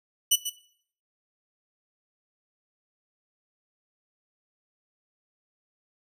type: tone with echo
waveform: 15% pulse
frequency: 2964 Hz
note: F#7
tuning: 2 cents sharp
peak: -10 dBFS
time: 0.31-0.36 s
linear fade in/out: 10 ms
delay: 140 ms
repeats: 1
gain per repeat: -10 dB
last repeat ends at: 0.5 s
effects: noise-tail reverb RT60 0.6 s tail -17 dB re dry